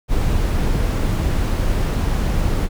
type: noise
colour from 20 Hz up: brown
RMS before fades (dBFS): -18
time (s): 0.08-2.69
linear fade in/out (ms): 50
effects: none